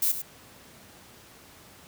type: noise with echo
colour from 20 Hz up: violet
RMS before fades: -24 dBFS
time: 0.02-0.12 s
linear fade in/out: 5 ms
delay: 100 ms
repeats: 1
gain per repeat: -10 dB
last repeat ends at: 0.22 s
effects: pink hiss -51 dBFS RMS until 1.87 s + high-pass 80 Hz 12 dB/octave